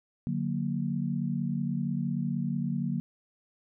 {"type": "chord", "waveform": "sine", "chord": "D augmented", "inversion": "none", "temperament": "equal with one note detuned", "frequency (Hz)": [146.83, 182.56, 233.1], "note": ["D3", "F#3", "A#3"], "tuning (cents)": [0, -23, 0], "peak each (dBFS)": -32, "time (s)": [0.27, 3], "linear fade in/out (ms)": 0, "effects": []}